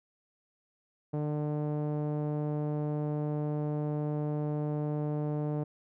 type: tone with low-pass filter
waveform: sawtooth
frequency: 149.4 Hz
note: D3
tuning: 30 cents sharp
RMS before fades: -32 dBFS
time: 1.13-5.64 s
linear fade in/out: 10 ms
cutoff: 610 Hz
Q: 1.2
effects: none